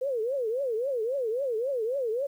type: tone with vibrato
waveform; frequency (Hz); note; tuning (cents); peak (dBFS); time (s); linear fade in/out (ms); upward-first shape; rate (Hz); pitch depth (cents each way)
sine; 493.9; B4; 0; -26; 0.01-2.27; 10; triangle; 3.7; 270
effects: 10-bit